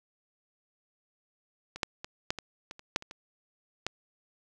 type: clicks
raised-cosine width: 0.2 ms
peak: -23 / -10 / -21 / -11 / -20 / -24 / -30 / -9 / -27 / -26 / -13 dBFS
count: 11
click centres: 1.76 / 1.832 / 2.045 / 2.305 / 2.387 / 2.711 / 2.794 / 2.961 / 3.024 / 3.111 / 3.866 s
effects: none